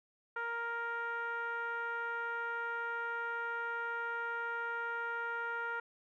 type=tone with low-pass filter; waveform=10% pulse; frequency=467.3 Hz; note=A#4; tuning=4 cents sharp; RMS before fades=-38 dBFS; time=0.36-5.8 s; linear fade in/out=5 ms; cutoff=1400 Hz; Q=3.1; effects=none